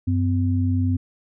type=tone pair together; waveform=sine; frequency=95.29 / 254.9 Hz; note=G2 / C4; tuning=-49 / -45 cents; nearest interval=octave + perfect fourth; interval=1704 cents; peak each=-19 / -23 dBFS; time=0.07-0.97 s; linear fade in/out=10 ms; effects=none